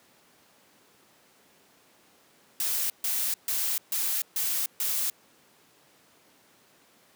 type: noise bursts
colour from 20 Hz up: blue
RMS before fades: -28 dBFS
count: 6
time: 2.6-5.1 s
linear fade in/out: 2 ms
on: 300 ms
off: 140 ms
effects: pink hiss -60 dBFS RMS until 7.15 s + high-pass 200 Hz 12 dB/octave